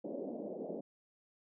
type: band-pass noise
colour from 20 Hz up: white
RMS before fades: -42 dBFS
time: 0.04-0.81 s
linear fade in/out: 10 ms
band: 190 to 620 Hz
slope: 48 dB/octave
effects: none